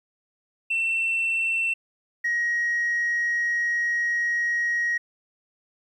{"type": "tone pair in turn", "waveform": "sine", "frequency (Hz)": [2691, 1890.8], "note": ["E7", "A#6"], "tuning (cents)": [35, 24], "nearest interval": "tritone", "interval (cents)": 611, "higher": "first", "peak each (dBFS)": -20, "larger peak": "neither", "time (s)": [[0.7, 1.74], [2.24, 4.98]], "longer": "second", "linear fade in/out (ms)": 10, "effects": ["tanh soft clip ceiling -19 dBFS", "10-bit"]}